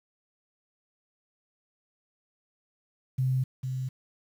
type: tone with echo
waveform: sine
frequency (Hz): 130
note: C3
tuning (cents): -11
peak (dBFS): -23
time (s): 3.18-3.44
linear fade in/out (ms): 10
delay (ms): 450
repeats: 1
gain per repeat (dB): -6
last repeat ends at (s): 3.89
effects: 9-bit